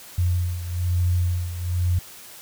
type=beating tone pair; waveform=sine; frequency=88.3 / 89.4 Hz; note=F2 / F2; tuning=+20 / +41 cents; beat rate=1.1 Hz; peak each=-21 / -26 dBFS; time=0.18-1.99 s; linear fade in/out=5 ms; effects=white hiss -43 dBFS RMS until 2.41 s